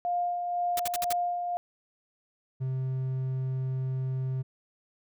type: tone with tremolo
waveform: sine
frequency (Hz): 705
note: F5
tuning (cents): +16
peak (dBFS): -25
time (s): 0.05-1.57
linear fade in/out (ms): 0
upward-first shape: sine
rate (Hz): 2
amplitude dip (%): 40
type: noise bursts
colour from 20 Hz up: white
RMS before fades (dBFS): -32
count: 5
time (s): 0.77-1.127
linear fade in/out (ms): 2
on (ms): 25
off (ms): 58
type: tone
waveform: triangle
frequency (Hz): 130.81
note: C3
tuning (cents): 0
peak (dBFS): -26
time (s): 2.6-4.43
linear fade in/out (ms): 20
effects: none